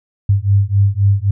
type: beating tone pair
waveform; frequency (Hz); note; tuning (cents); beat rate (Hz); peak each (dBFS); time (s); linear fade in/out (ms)
sine; 97.9 / 101.7; G2 / G#2; -2 / -36; 3.8; -13; 0.29-1.31; 5
effects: none